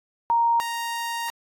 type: tone pair in turn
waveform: sine / sawtooth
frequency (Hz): 932.3 / 932.3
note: A#5 / A#5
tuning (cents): 0 / 0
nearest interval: unison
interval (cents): 0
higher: neither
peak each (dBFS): -17 / -23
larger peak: first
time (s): 0.3-0.6 / 0.6-1.3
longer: second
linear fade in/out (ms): 0
effects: AAC 64 kbps